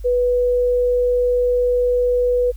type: tone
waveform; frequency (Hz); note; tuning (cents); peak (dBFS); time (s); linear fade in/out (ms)
sine; 492.2; B4; -6; -14; 0.04-2.52; 20
effects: added 50 Hz sine -29 dBFS peak until 2.56 s + white hiss -55 dBFS RMS until 2.56 s